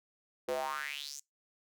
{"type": "tone with high-pass filter sweep", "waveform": "square", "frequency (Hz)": 71.4, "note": "D2", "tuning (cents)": -48, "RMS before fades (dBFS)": -38, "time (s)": [0.48, 1.2], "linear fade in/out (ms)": 5, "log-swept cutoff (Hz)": [430, 7200], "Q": 5.4, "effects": ["noise-tail reverb RT60 0.2 s tail -25 dB re dry"]}